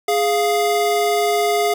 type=tone pair together; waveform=square; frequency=415.3 / 698.5 Hz; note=G#4 / F5; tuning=0 / 0 cents; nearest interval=major sixth; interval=900 cents; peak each=-19 dBFS; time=0.08-1.74 s; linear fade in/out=5 ms; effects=9-bit